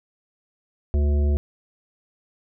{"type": "harmonic tone", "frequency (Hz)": 72.6, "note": "D2", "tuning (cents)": -19, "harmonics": [1, 3, 5, 7, 9], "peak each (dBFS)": [-17, -32, -32, -41, -40], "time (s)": [0.94, 1.37], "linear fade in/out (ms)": 0, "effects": []}